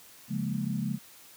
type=chord; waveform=sine; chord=Bb minor seventh; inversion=first; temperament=equal; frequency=138.59 / 174.61 / 207.7 / 233.1 Hz; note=Db3 / F3 / Ab3 / Bb3; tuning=0 / 0 / 0 / 0 cents; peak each=-34 / -35 / -32 / -36 dBFS; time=0.28-0.99 s; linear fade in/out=50 ms; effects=white hiss -53 dBFS RMS until 1.36 s + high-pass 60 Hz 12 dB/octave